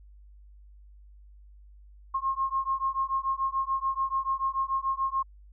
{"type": "beating tone pair", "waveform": "sine", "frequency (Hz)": [1070, 1076.9], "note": ["C6", "C6"], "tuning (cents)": [38, 50], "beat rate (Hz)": 6.9, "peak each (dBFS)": -29, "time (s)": [2.14, 5.23], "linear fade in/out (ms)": 10, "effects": ["added 50 Hz sine -49 dBFS peak until 5.52 s"]}